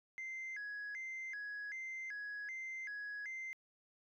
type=tone with vibrato; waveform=sine; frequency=1864.7 Hz; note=A#6; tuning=in tune; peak=-40 dBFS; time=0.18-3.53 s; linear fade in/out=0 ms; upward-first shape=square; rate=1.3 Hz; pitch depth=190 cents each way; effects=tanh soft clip ceiling -40 dBFS